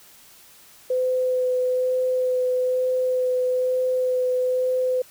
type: tone with vibrato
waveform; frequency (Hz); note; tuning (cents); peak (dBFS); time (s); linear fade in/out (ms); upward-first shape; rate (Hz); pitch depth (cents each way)
sine; 507; B4; +45; -19; 0.9-5.02; 5; sine; 1.1; 10
effects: white hiss -50 dBFS RMS until 5.1 s